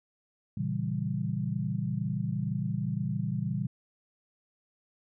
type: chord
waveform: sine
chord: A# diminished seventh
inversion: none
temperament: equal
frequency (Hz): 116.54 / 138.59 / 164.81 / 196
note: A#2 / C#3 / E3 / G3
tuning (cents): 0 / 0 / 0 / 0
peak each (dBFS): -34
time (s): 0.57-3.67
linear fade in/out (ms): 5
effects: none